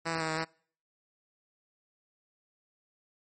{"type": "tone with pitch steps", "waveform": "5% pulse", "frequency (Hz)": [165, 163, 159.9, 158.4, 161.8], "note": ["E3", "E3", "D#3", "D#3", "E3"], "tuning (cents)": [2, -19, 48, 31, -32], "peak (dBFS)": -19, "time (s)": [0.05, 0.45], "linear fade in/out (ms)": 20, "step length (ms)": 80, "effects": ["noise-tail reverb RT60 0.5 s tail -25 dB re dry", "MP3 32 kbps"]}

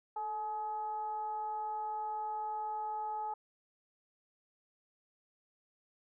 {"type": "tone with frequency modulation", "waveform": "sine", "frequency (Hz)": 852, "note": "G#5", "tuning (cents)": 44, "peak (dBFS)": -35, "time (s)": [0.16, 3.34], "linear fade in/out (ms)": 5, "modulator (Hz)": 413, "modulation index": 0.39, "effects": []}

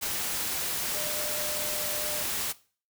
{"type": "tone in noise", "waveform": "sine", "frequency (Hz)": 600, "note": "D5", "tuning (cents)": 37, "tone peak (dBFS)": -38, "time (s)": [0.94, 2.24], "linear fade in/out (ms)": 20, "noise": "white", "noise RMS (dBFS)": -31, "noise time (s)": [0.01, 2.53], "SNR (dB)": -10, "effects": ["noise-tail reverb RT60 0.4 s tail -19 dB re dry"]}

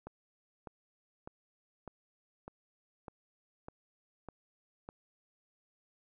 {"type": "click train", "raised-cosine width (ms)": 1, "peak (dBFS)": -30, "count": 9, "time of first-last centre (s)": [0.07, 4.889], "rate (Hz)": 1.66, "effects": []}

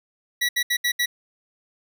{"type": "tone bursts at uneven times", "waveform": "25% pulse", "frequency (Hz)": 1940, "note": "B6", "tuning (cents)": -31, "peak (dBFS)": -16, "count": 5, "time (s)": [[0.41, 0.49], [0.56, 0.63], [0.7, 0.77], [0.84, 0.92], [0.99, 1.06]], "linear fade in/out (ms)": 10, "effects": []}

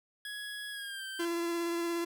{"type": "tone with pitch glide", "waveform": "25% pulse", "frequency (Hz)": [1672, 1560], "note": ["G#6", "G6"], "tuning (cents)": [11, -9], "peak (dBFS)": -35, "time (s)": [0.25, 1.25], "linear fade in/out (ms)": 2, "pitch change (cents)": -120, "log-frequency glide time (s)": [0.71, 1.06]}
{"type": "tone with vibrato", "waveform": "45% pulse", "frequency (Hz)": 340, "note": "F4", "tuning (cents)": -46, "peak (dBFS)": -31, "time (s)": [1.19, 2.05], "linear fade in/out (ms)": 10, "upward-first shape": "triangle", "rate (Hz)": 17, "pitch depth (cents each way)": 17}
{"effects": []}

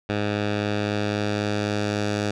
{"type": "tone with low-pass filter sweep", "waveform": "10% pulse", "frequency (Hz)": 103.83, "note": "G#2", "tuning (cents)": 0, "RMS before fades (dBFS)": -25, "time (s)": [0.09, 2.31], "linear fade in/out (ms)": 5, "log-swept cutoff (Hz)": [3400, 6000], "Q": 1.2, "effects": []}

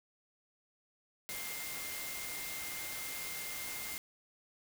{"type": "tone in noise", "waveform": "sine", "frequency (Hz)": 2106, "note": "C7", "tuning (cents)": 11, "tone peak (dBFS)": -46, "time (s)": [1.29, 3.98], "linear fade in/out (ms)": 0, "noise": "white", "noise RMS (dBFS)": -42, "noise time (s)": [1.29, 3.98], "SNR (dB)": -7, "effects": []}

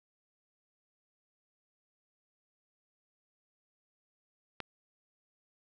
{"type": "click", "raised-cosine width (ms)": 0.3, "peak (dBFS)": -21, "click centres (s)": 4.603, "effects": []}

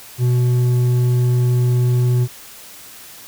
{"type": "tone with hard clipping", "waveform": "sine", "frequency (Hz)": 123.47, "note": "B2", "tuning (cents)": 0, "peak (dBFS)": -14, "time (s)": [0.18, 2.28], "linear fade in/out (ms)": 50, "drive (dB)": 5, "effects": ["white hiss -39 dBFS RMS until 3.27 s"]}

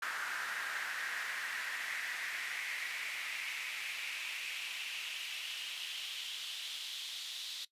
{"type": "noise with high-pass filter sweep", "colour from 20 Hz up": "brown", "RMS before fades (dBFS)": -41, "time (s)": [0.02, 7.65], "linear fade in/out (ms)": 5, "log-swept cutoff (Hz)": [1500, 3700], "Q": 3.8, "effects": ["noise-tail reverb RT60 0.1 s tail -18 dB re dry", "resampled to 32000 Hz"]}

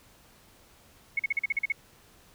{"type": "tone bursts", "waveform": "sine", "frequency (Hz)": 2191, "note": "C#7", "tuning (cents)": -21, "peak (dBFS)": -23, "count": 9, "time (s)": [1.17, 1.722], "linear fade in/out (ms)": 5, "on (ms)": 24, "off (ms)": 42, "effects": ["pink hiss -58 dBFS RMS until 2.34 s"]}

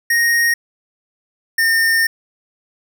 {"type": "tone pair in turn", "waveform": "square", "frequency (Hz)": [1864.7, 1817.9], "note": ["A#6", "A#6"], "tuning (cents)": [0, -44], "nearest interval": "unison", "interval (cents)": 44, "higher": "first", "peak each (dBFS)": -13, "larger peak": "neither", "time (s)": [[0.1, 0.54], [1.58, 2.07]], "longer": "second", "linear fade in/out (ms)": 5, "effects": []}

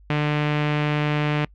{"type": "tone with low-pass filter", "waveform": "sawtooth", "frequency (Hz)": 149.1, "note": "D3", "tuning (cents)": 27, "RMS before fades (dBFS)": -22, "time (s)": [0.1, 1.45], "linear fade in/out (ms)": 2, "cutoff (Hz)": 2600, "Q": 2, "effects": ["noise-tail reverb RT60 0.1 s tail -25 dB re dry", "added 50 Hz sine -47 dBFS peak until 1.54 s"]}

